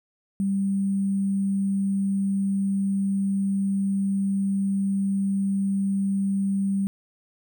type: tone with sample-and-hold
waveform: sine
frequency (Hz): 196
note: G3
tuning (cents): 0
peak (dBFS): -21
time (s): 0.4-6.87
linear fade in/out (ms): 0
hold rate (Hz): 8820
effects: none